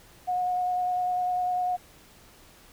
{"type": "tone with vibrato", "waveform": "sine", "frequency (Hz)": 725, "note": "F#5", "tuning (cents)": -35, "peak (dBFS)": -24, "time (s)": [0.27, 1.77], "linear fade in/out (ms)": 20, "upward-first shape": "sine", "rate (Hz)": 10, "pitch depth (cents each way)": 11, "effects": ["pink hiss -54 dBFS RMS until 2.72 s"]}